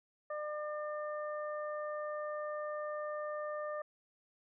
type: harmonic tone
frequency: 600 Hz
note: D5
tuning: 37 cents sharp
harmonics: 1 / 2 / 3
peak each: -38 / -43 / -49 dBFS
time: 0.3-3.82 s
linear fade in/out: 5 ms
effects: none